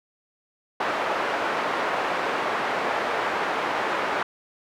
pink band-pass noise, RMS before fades -26 dBFS, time 0.8-4.23 s, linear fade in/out 5 ms, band 550 to 1700 Hz, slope 12 dB/octave, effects none

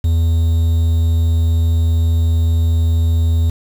triangle tone with quantisation, 82.41 Hz, E2, in tune, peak -9 dBFS, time 0.04-3.5 s, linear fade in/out 5 ms, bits 6, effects none

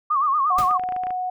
sine tone with vibrato, 1151 Hz, D6, 35 cents flat, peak -17 dBFS, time 0.1-0.78 s, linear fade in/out 10 ms, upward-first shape sine, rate 8.5 Hz, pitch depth 130 cents each way
sine tone, 734 Hz, F#5, 14 cents flat, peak -23 dBFS, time 0.5-1.3 s, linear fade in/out 5 ms
pink noise with exponential decay, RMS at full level -27 dBFS, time 0.58-0.79 s, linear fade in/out 5 ms, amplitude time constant 44 ms
clicks, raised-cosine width 0.5 ms, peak -21 dBFS, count 9, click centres 0.711 / 0.796 / 0.837 / 0.889 / 0.923 / 0.964 / 1.036 / 1.069 / 1.106 s
effects none

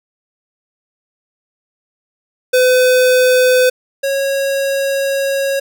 square tone pair in turn, 506 / 549.1 Hz, B4 / C#5, +42 / -17 cents, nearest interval minor second, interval 141 cents, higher second, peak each -9 / -15 dBFS, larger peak first, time 2.53-3.7 / 4.03-5.6 s, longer second, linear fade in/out 10 ms, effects none

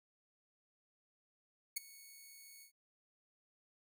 5% pulse tone with ADSR envelope, 2217 Hz, C#7, in tune, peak -23 dBFS, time 1.76-2.72 s, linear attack 11 ms, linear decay 12 ms, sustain -22 dB, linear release 98 ms, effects none

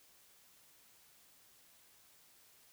silence, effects white hiss -65 dBFS RMS until 2.72 s

